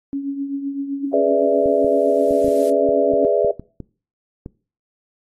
sine tone with tremolo, 278.2 Hz, C#4, 6 cents sharp, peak -19 dBFS, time 0.13-3.25 s, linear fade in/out 0 ms, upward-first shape triangle, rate 7.8 Hz, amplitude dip 65%
blue noise with exponential growth, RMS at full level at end -35 dBFS, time 1.04-2.7 s, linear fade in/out 2 ms, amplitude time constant 360 ms
sine chord, E dominant seventh, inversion first, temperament equal, 415.3 / 493.9 / 587.3 / 659.3 Hz, G#4 / B4 / D5 / E5, 0 / 0 / 0 / 0 cents, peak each -19 / -20 / -18 / -19 dBFS, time 1.13-3.51 s, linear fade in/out 5 ms
clicks, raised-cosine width 3 ms, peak -18 dBFS, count 11, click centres 1.659 / 1.846 / 2.309 / 2.445 / 2.482 / 2.89 / 3.137 / 3.447 / 3.596 / 3.803 / 4.461 s
effects noise-tail reverb RT60 0.4 s tail -21 dB re dry + AAC 32 kbps

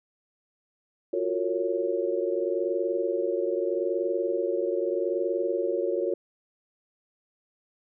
sine chord, Gb major seventh, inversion third, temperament equal with one note detuned, 349.2 / 370 / 458.9 / 554.4 Hz, F4 / Gb4 / Bb4 / Db5, 0 / 0 / -27 / 0 cents, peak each -30 dBFS, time 1.13-6.14 s, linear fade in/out 5 ms, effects none

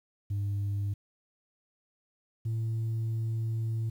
sine tone pair in turn, 100.8 / 112.51 Hz, G2 / A2, +49 / +39 cents, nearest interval major second, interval 190 cents, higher second, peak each -26 dBFS, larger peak neither, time 0.3-0.94 / 2.45-3.9 s, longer second, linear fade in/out 10 ms, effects tanh soft clip ceiling -27 dBFS + 10-bit

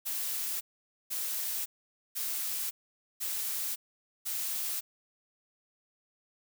blue noise bursts, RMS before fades -34 dBFS, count 5, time 0.05-4.81 s, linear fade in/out 20 ms, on 560 ms, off 490 ms, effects none

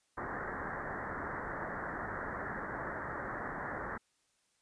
white low-pass noise, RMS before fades -40 dBFS, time 0.17-3.98 s, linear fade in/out 10 ms, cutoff 1900 Hz, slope 96 dB/octave, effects white hiss -75 dBFS RMS until 4.61 s + resampled to 22050 Hz

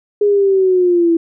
sine linear sweep, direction down, 415.6 to 329.6 Hz, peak -9 dBFS, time 0.21-1.17 s, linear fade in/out 5 ms, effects none

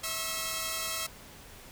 5% pulse tone cluster, 647 / 1082 / 1329 Hz, E5 / C#6 / E6, -32 / -42 / +14 cents, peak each -25 dBFS, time 0.03-1.07 s, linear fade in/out 10 ms, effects pink hiss -50 dBFS RMS until 1.71 s

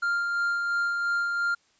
triangle tone with tremolo, 1396.9 Hz, F6, in tune, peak -21 dBFS, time 0.02-1.55 s, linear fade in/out 10 ms, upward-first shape sine, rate 2.9 Hz, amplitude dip 30%, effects white hiss -65 dBFS RMS until 1.79 s + resampled to 16000 Hz

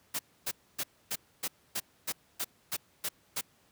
white noise bursts, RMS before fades -33 dBFS, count 11, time 0.14-3.412 s, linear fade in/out 10 ms, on 52 ms, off 270 ms, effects pink hiss -66 dBFS RMS until 3.71 s + high-pass 80 Hz 12 dB/octave

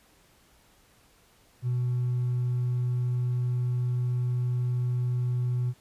triangle tone with hard clipping, 123.47 Hz, B2, in tune, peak -24 dBFS, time 1.62-5.74 s, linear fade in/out 50 ms, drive 2 dB, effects pink hiss -61 dBFS RMS until 5.8 s + resampled to 32000 Hz

